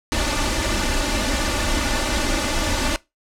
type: noise with comb filter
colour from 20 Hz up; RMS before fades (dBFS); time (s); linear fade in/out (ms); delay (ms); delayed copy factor
pink; -21; 0.12-2.96; 0; 3.4; +0.9
effects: noise-tail reverb RT60 0.2 s tail -20 dB re dry + low-pass 8000 Hz 12 dB/octave